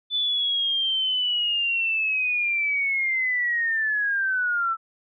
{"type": "linear sweep", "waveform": "sine", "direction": "down", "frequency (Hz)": [3511, 1319], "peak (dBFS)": -21, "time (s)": [0.1, 4.77], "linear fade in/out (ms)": 50, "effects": []}